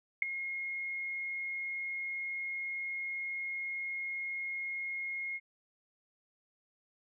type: tone with ADSR envelope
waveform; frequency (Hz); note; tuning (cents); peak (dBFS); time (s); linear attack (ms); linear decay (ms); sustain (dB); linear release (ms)
sine; 2151; C7; +47; -20; 0.22-5.4; 4; 5; -15; 42
effects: none